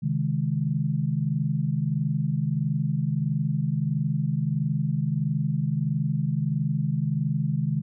sine chord, Ab major, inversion first, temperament equal with one note detuned, 134.03 / 155.56 / 207.7 Hz, C3 / Eb3 / Ab3, +42 / 0 / 0 cents, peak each -27 / -25 / -30 dBFS, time 0.02-7.82 s, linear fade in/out 20 ms, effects none

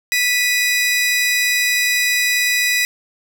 sawtooth tone pair together, 1970.6 / 2488 Hz, B6 / D#7, -4 / -1 cents, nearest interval major third, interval 403 cents, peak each -13 / -16 dBFS, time 0.12-2.85 s, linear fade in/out 0 ms, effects none

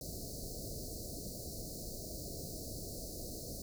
pink band-stop noise, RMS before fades -44 dBFS, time 0.01-3.62 s, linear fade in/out 2 ms, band 690 to 4200 Hz, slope 96 dB/octave, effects none

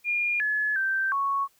sine tone with pitch steps, 2418 / 1708 / 1562 / 1108 Hz, D7 / G#6 / G6 / C#6, +50 / +48 / -7 / -1 cents, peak -23 dBFS, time 0.04-1.48 s, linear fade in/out 50 ms, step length 360 ms, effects white hiss -64 dBFS RMS until 1.59 s

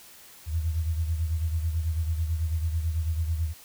sine beating tone pair, 79.9 / 89 Hz, D#2 / F2, +47 / +33 cents, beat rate 9.1 Hz, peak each -25 / -33 dBFS, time 0.46-3.54 s, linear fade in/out 50 ms, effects white hiss -50 dBFS RMS until 3.64 s

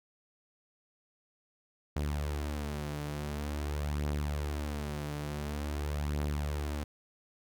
sawtooth beating tone pair, 73.42 / 73.89 Hz, D2 / D2, 0 / +11 cents, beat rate 0.47 Hz, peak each -30 / -35 dBFS, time 1.96-6.84 s, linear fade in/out 5 ms, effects none

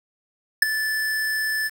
square tone with ADSR envelope, 1748 Hz, A6, 12 cents flat, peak -9 dBFS, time 0.62-1.7 s, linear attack 5 ms, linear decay 11 ms, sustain -14 dB, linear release 35 ms, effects 7-bit

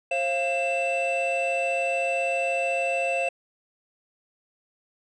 triangle tone cluster, 535 / 691 / 2662 Hz, C5 / F5 / E7, +38 / -19 / +16 cents, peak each -25 dBFS, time 0.11-3.29 s, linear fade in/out 5 ms, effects tanh soft clip ceiling -15 dBFS + resampled to 22050 Hz

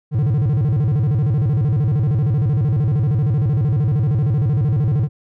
triangle tone with vibrato, 127.5 Hz, C3, 44 cents flat, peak -12 dBFS, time 0.11-5.09 s, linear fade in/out 50 ms, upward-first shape square, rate 13 Hz, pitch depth 290 cents each way, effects none

